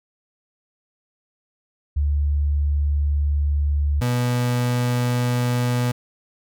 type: tone pair in turn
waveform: sine / 35% pulse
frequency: 72.6 / 122.63 Hz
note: D2 / B2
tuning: -19 / -12 cents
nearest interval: major sixth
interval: 907 cents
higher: second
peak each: -17 dBFS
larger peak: neither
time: 1.96-4.01 / 4.01-5.92 s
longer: first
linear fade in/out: 10 ms
effects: none